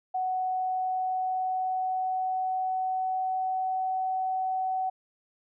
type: tone with pitch glide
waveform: sine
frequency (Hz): 744 to 752.6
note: F#5 to F#5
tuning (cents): +9 to +29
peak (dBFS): -26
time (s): 0.14-4.9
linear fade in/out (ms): 10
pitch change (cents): +20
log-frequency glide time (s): 0.43-3.96
effects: none